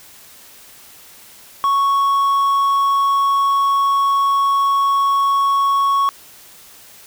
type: tone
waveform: triangle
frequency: 1108.7 Hz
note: C#6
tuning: in tune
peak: -11 dBFS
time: 1.64-6.09 s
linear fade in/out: 0 ms
effects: white hiss -43 dBFS RMS until 7.06 s